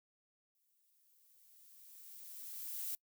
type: noise with exponential growth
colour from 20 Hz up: violet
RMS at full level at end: -40 dBFS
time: 0.55-2.95 s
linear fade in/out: 1 ms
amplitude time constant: 520 ms
effects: noise-tail reverb RT60 0.1 s tail -25 dB re dry